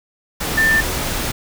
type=tone in noise; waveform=sine; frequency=1784 Hz; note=A6; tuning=23 cents sharp; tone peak=-12 dBFS; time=0.57-0.81 s; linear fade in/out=10 ms; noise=pink; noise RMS=-22 dBFS; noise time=0.4-1.32 s; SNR=+7 dB; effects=none